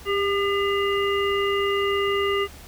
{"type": "harmonic tone with a mistuned harmonic", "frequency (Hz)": 403.6, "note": "G#4", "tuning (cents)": -49, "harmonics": [1, 3, 5, 7], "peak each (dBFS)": [-22, -27, -29, -30], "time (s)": [0.05, 2.48], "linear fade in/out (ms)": 50, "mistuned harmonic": 1, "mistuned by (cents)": -22, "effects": ["added 72 Hz sine -45 dBFS peak until 2.67 s", "pink hiss -45 dBFS RMS until 2.67 s"]}